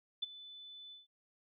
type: tone with ADSR envelope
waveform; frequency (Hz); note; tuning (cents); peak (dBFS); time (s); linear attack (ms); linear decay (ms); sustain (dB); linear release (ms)
sine; 3500; A7; -10; -31; 0.22-1.07; 11; 19; -18; 150
effects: none